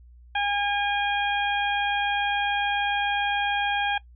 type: harmonic tone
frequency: 813 Hz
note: G#5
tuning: 37 cents flat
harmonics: 1 / 2 / 3 / 4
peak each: -25 / -28 / -30 / -31 dBFS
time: 0.35-3.98 s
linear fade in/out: 5 ms
effects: noise-tail reverb RT60 0.1 s tail -20 dB re dry + added 60 Hz sine -47 dBFS peak until 4.15 s